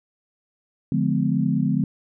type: chord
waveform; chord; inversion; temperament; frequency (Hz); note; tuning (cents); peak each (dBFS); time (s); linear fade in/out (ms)
sine; D diminished seventh; none; just; 146.83 / 176.2 / 211.4 / 253.7; D3 / F3 / Ab3 / Cb4; 0 / +16 / +31 / +47; -24; 0.92-1.84; 2
effects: none